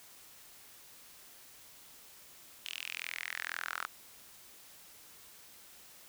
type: tone with high-pass filter sweep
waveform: sawtooth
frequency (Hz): 42.08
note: E1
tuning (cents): +36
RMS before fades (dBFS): -41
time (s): 2.65-3.87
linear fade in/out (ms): 10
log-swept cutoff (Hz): 3000 to 1300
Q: 4.6
effects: white hiss -56 dBFS RMS until 6.08 s